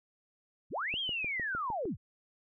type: linear two-way sweep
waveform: sine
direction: up then down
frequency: 43.51 to 3295 to 43.51 Hz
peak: -32 dBFS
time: 0.7-1.97 s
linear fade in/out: 50 ms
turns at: 0.99 s
type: click train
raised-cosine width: 2 ms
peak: -29 dBFS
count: 7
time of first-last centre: 0.94-1.855 s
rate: 6.56 Hz
effects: none